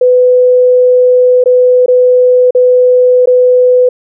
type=tone with dropouts; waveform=sine; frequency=500 Hz; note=B4; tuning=21 cents sharp; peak=-3 dBFS; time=0.01-3.89 s; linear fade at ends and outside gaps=5 ms; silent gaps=1.44-1.458 / 1.861-1.881 / 2.508-2.549 / 3.258-3.272 s; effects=none